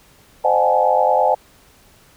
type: tone cluster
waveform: sine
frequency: 518 / 608 / 724 / 816 / 865 Hz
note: C5 / D#5 / F#5 / G#5 / A5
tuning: -17 / -40 / -38 / -31 / -30 cents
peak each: -19 dBFS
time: 0.44-1.35 s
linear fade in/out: 10 ms
effects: pink hiss -51 dBFS RMS until 2.16 s